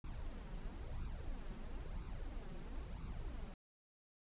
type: noise with flanger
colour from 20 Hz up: brown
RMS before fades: -45 dBFS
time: 0.04-3.54 s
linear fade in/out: 2 ms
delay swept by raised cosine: 0.79 to 5.39 ms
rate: 1 Hz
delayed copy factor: +0.65
effects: resampled to 8000 Hz